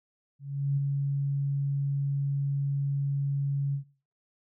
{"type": "tone with ADSR envelope", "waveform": "sine", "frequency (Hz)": 140, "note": "C#3", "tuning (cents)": 18, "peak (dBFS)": -22, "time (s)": [0.39, 3.84], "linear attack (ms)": 380, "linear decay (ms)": 18, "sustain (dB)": -3, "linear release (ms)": 100, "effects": ["noise-tail reverb RT60 0.4 s tail -19 dB re dry"]}